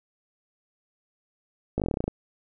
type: slowing click train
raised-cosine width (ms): 2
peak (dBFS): -13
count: 12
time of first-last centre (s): 1.78-2.08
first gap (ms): 18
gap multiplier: 1.08
effects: none